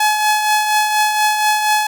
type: tone with tremolo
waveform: sawtooth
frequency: 850 Hz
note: G#5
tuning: 40 cents sharp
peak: -7 dBFS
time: 0-1.87 s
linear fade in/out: 5 ms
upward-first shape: triangle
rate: 4.2 Hz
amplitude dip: 50%
effects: none